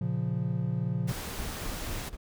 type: chord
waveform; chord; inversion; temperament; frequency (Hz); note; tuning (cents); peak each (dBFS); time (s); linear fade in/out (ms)
triangle; Bb minor; none; equal; 116.54 / 138.59 / 174.61; Bb2 / Db3 / F3; 0 / 0 / 0; -30; 0.01-1.12; 5
type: noise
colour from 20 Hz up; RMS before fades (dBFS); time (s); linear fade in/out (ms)
pink; -38; 1.07-2.1; 20
type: noise with tremolo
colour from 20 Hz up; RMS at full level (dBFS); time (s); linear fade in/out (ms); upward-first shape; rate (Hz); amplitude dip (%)
brown; -36; 1.36-2.17; 20; square; 3.9; 60
effects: none